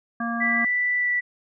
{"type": "harmonic tone", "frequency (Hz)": 233.1, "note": "A#3", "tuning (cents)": 0, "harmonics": [1, 3, 5, 7], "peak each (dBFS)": [-27, -32, -31, -31], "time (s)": [0.2, 0.65], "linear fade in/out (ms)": 5}
{"type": "tone with pitch glide", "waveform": "sine", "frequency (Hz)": [1975.5, 1963], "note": ["B6", "B6"], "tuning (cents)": [0, -11], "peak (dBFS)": -20, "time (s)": [0.4, 1.21], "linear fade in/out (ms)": 20, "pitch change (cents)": -11, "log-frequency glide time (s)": [0.97, 1.09]}
{"effects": []}